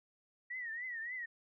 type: tone with vibrato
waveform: sine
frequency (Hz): 1907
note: A#6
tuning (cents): +39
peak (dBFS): -39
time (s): 0.5-1.26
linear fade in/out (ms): 10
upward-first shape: triangle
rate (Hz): 3.5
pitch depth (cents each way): 140
effects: none